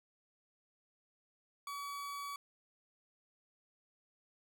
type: tone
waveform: 40% pulse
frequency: 1138 Hz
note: C#6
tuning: 45 cents sharp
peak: -40 dBFS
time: 1.67-2.36 s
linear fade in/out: 2 ms
effects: none